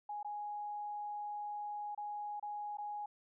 sine tone with dropouts, 830.6 Hz, G#5, in tune, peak -39 dBFS, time 0.09-3.06 s, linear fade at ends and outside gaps 5 ms, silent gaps 0.23-0.246 / 1.949-1.976 / 2.398-2.426 / 2.772-2.783 s, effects none

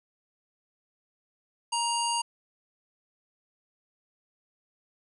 harmonic tone, 940 Hz, A#5, 14 cents sharp, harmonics 1 / 3 / 5 / 7 / 9 / 10, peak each -28 / -33 / -35 / -36 / -38 / -38 dBFS, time 1.72-2.22 s, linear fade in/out 10 ms, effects none

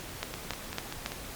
two click trains, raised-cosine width 0.2 ms, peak -13 / -19 dBFS, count 4 / 5, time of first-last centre 0.23-1.061 / 0.34-1.12 s, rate 3.61 / 5.13 Hz, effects pink hiss -42 dBFS RMS until 1.35 s + MP3 96 kbps

